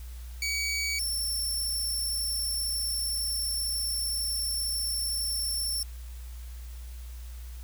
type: tone pair in turn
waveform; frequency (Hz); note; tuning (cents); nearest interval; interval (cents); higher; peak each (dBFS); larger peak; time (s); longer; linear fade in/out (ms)
20% pulse; 2267 / 5411; C#7 / E8; +38 / +44; octave + minor third; 1506; second; -23; neither; 0.42-0.99 / 0.99-5.83; second; 2
effects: added 60 Hz sine -38 dBFS peak until 7.63 s + white hiss -54 dBFS RMS until 7.63 s